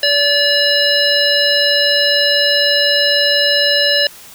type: harmonic tone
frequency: 577 Hz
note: D5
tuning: 31 cents flat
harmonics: 1 / 3 / 5 / 7 / 9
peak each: -17 / -17 / -17 / -17 / -17 dBFS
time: 0.03-4.07 s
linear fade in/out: 2 ms
effects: white hiss -38 dBFS RMS until 4.34 s